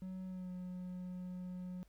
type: tone with pitch glide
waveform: triangle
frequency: 186.4 to 181.51 Hz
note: F#3 to F#3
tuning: +13 to -33 cents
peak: -40 dBFS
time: 0.02-1.83 s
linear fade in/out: 0 ms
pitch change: -46 cents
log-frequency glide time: 0.26-0.51 s
effects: added 50 Hz sine -64 dBFS peak until 1.88 s + pink hiss -75 dBFS RMS until 1.88 s